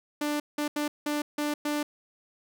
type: tone bursts at uneven times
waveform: sawtooth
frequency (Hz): 295.6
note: D4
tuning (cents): +11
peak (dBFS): -23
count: 6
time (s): 0.21-0.4 / 0.58-0.68 / 0.76-0.88 / 1.06-1.22 / 1.38-1.54 / 1.65-1.83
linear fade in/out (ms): 5
effects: none